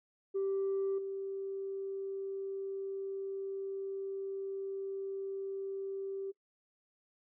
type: tone with level steps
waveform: sine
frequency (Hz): 390.1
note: G4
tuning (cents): -8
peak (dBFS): -29 / -36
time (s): 0.34-6.32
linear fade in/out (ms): 20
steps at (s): 0.98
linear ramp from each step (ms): 5
effects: noise-tail reverb RT60 0.1 s tail -22 dB re dry + tanh soft clip ceiling -28 dBFS